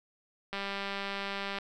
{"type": "click train", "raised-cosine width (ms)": 0.3, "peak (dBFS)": -20, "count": 210, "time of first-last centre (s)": [0.53, 1.586], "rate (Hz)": 198, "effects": []}